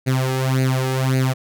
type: tone with flanger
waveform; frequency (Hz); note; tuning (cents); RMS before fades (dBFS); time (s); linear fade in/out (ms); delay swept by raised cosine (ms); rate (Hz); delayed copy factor
sawtooth; 130.81; C3; 0; -19; 0.06-1.34; 20; 0.45 to 2.45; 1.8; +0.8
effects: none